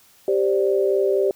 sine chord, G suspended fourth, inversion none, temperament equal, 392 / 523.3 / 587.3 Hz, G4 / C5 / D5, 0 / 0 / 0 cents, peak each -18 / -24 / -23 dBFS, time 0.28-1.31 s, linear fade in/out 2 ms, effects white hiss -54 dBFS RMS until 1.35 s

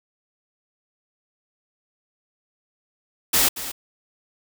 white noise with echo, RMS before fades -18 dBFS, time 3.33-3.49 s, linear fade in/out 10 ms, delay 230 ms, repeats 1, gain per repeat -13 dB, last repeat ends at 3.72 s, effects none

